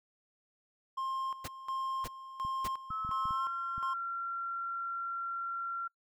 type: tone with tremolo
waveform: triangle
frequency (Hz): 1061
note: C6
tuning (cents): +24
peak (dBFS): -31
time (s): 0.97-3.94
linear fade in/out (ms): 10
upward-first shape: square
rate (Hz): 1.4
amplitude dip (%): 75
type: noise bursts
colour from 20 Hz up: pink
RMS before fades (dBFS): -40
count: 3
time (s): 1.44-2.68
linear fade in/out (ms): 10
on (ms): 40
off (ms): 560
type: clicks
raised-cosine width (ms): 5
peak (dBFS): -34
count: 7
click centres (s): 2.45 / 2.905 / 3.049 / 3.092 / 3.255 / 3.308 / 3.78
type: tone with pitch glide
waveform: sine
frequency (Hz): 1300 to 1369.4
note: E6 to F6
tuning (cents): -24 to -34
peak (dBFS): -34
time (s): 2.9-5.88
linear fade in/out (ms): 10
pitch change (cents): +90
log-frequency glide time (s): 3.27-3.48
effects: noise-tail reverb RT60 0.1 s tail -26 dB re dry